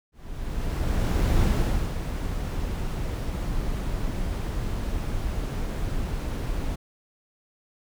brown noise with ADSR envelope, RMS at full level -20 dBFS, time 0.12-6.76 s, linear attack 1300 ms, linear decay 510 ms, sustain -8 dB, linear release 12 ms, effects none

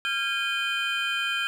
triangle tone cluster, 1384 / 1617 / 2467 / 3111 Hz, F6 / G#6 / D#7 / G7, -16 / -47 / -15 / -14 cents, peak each -29 dBFS, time 0.05-1.47 s, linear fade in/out 0 ms, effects none

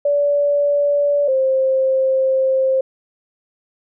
sine tone pair in turn, 576 / 528.2 Hz, D5 / C5, -34 / +16 cents, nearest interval minor second, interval 150 cents, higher first, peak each -13 dBFS, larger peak neither, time 0.05-1.28 / 1.28-2.81 s, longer second, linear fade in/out 5 ms, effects none

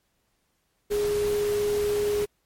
sine tone in noise, 413.9 Hz, G#4, 6 cents flat, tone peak -22 dBFS, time 0.9-2.26 s, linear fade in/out 20 ms, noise pink, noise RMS -36 dBFS, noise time 0.9-2.26 s, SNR +11 dB, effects pink hiss -72 dBFS RMS until 2.45 s + MP3 64 kbps

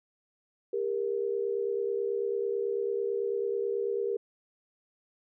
sine tone pair together, 400.6 / 469.7 Hz, G4 / A#4, +38 / +13 cents, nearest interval minor third, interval 275 cents, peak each -30 / -31 dBFS, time 0.73-4.17 s, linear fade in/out 5 ms, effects none

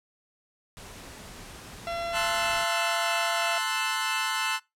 pink noise, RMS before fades -44 dBFS, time 0.77-2.64 s, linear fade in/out 0 ms
harmonic tone, 680 Hz, F5, 46 cents flat, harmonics 1 / 2 / 3 / 4 / 5 / 6 / 8, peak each -31 / -37 / -41 / -43 / -45 / -47 / -49 dBFS, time 1.87-3.58 s, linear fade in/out 0 ms
20% pulse chord, F# half-diminished seventh, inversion first, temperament equal, 880 / 1046.5 / 1318.5 / 1480 Hz, A5 / C6 / E6 / F#6, 0 / 0 / 0 / 0 cents, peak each -27 dBFS, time 2.12-4.6 s, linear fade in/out 50 ms
effects noise-tail reverb RT60 0.2 s tail -22 dB re dry + low-pass 11000 Hz 12 dB/octave

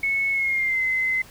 sine tone with pitch glide, 2200 to 2053 Hz, C#7 to C7, -14 to -33 cents, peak -20 dBFS, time 0.03-1.22 s, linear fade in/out 5 ms, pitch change -119 cents, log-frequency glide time 0.31-0.83 s, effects pink hiss -47 dBFS RMS until 1.3 s

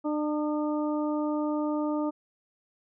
harmonic tone with a mistuned harmonic, 300 Hz, D4, 37 cents sharp, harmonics 1 / 2 / 3 / 4, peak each -27 / -33 / -37 / -39 dBFS, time 0.04-2.11 s, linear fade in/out 20 ms, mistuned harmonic 4, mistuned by +18 cents, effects none

